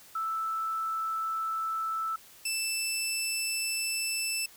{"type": "tone pair in turn", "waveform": ["sine", "15% pulse"], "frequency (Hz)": [1318.5, 2647], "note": ["E6", "E7"], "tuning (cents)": [0, 7], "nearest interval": "octave", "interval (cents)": 1207, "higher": "second", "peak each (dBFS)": [-29, -22], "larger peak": "second", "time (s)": [[0.15, 2.16], [2.45, 4.46]], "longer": "neither", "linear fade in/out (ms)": 5, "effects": ["white hiss -54 dBFS RMS until 4.56 s"]}